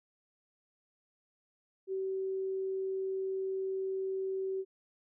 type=tone; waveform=sine; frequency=382.4 Hz; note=G4; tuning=43 cents flat; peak=-32 dBFS; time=1.87-4.65 s; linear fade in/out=50 ms; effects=none

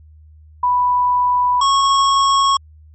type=tone pair in turn; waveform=sine / square; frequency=988 / 1098.8 Hz; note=B5 / C#6; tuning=0 / -16 cents; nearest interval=major second; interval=184 cents; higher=second; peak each=-12 dBFS; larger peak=neither; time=0.63-1.61 / 1.61-2.57 s; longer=first; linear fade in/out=5 ms; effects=added 77 Hz sine -41 dBFS peak until 2.94 s + MP3 32 kbps

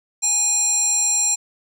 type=tone with band-pass filter; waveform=square; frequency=823 Hz; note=G#5; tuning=16 cents flat; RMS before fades=-19 dBFS; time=0.22-1.36 s; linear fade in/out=20 ms; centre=7200 Hz; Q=9.9; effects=none

